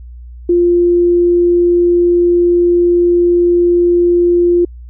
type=tone; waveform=sine; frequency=348.8 Hz; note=F4; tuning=2 cents flat; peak=-7 dBFS; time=0.49-4.65 s; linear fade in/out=5 ms; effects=added 60 Hz sine -29 dBFS peak until 4.89 s